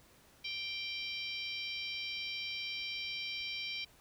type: harmonic tone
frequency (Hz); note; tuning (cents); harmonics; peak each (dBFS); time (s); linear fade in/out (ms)
784; G5; 0; 3 / 4 / 5 / 6 / 7; -41 / -43 / -45 / -47 / -48; 0.44-3.85; 10
effects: pink hiss -63 dBFS RMS until 4 s